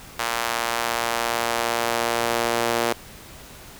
sawtooth tone with high-pass filter sweep, 117.3 Hz, A#2, 11 cents sharp, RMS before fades -24 dBFS, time 0.19-2.93 s, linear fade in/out 5 ms, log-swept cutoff 960 to 450 Hz, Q 1, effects pink hiss -43 dBFS RMS until 3.79 s

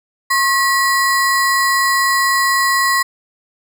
square ring-modulated tone, 1508 Hz, F#6, 32 cents sharp, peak -10 dBFS, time 0.3-3.03 s, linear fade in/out 10 ms, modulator 428 Hz, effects none

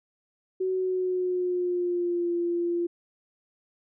sine tone with pitch glide, 374.2 to 345.1 Hz, F#4 to F4, +20 to -21 cents, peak -24 dBFS, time 0.6-2.87 s, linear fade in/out 10 ms, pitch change -141 cents, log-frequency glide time 0.72-2.32 s, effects none

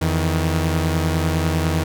sawtooth tone pair together, 84.18 / 158.4 Hz, E2 / D#3, +37 / +31 cents, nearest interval major seventh, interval 1094 cents, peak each -16 / -17 dBFS, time 0.01-1.84 s, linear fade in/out 10 ms, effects none

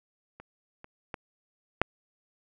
clicks, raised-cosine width 0.5 ms, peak -30 / -30 / -20 / -6 dBFS, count 4, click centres 0.4 / 0.844 / 1.142 / 1.816 s, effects none

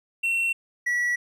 triangle tone pair in turn, 2717 / 1940.2 Hz, F7 / B6, -48 / -31 cents, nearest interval tritone, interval 583 cents, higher first, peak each -20 dBFS, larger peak neither, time 0.23-0.53 / 0.86-1.16 s, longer neither, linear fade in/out 10 ms, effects none

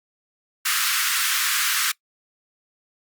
pink high-pass noise, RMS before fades -22 dBFS, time 0.65-1.92 s, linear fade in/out 10 ms, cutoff 1200 Hz, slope 48 dB/octave, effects noise-tail reverb RT60 0.1 s tail -22 dB re dry + Opus 48 kbps

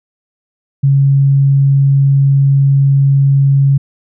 sine tone, 138.2 Hz, C#3, 5 cents flat, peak -6 dBFS, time 0.83-3.78 s, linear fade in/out 10 ms, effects none

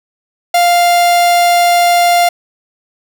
45% pulse tone, 698.5 Hz, F5, in tune, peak -7 dBFS, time 0.54-2.29 s, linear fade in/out 5 ms, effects none

